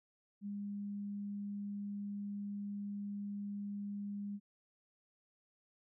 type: tone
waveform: sine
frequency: 202.9 Hz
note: G#3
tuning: 40 cents flat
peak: -39 dBFS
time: 0.41-4.4 s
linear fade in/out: 50 ms
effects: none